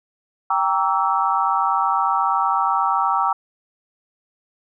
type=chord; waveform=sine; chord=E half-diminished seventh; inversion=first; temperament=equal with one note detuned; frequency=784 / 932.3 / 1145.2 / 1318.5 Hz; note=G5 / Bb5 / D6 / E6; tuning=0 / 0 / -44 / 0 cents; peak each=-22 dBFS; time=0.5-3.33 s; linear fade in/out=5 ms; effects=none